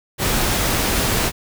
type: noise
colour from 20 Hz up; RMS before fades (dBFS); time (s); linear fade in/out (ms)
pink; -19; 0.18-1.32; 50
effects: none